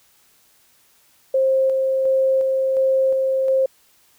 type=tone with tremolo; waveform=sine; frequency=530 Hz; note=C5; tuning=22 cents sharp; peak=-14 dBFS; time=1.34-3.66 s; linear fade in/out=5 ms; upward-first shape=square; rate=1.4 Hz; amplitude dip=25%; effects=white hiss -57 dBFS RMS until 4.18 s